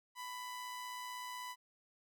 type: tone with amplitude modulation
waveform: sawtooth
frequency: 995 Hz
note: B5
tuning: 13 cents sharp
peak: -38 dBFS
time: 0.15-1.56 s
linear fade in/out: 50 ms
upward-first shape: sine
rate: 116 Hz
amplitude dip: 30%
effects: none